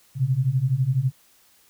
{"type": "beating tone pair", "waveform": "sine", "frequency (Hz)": [123.8, 135.8], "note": ["B2", "C#3"], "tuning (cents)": [5, -35], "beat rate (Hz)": 12, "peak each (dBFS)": [-23, -21], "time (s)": [0.15, 1.12], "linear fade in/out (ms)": 50, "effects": ["white hiss -58 dBFS RMS until 1.69 s"]}